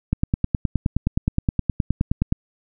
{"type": "click train", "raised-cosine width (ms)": 5, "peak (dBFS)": -6, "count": 22, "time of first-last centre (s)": [0.13, 2.324], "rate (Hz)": 9.57, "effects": []}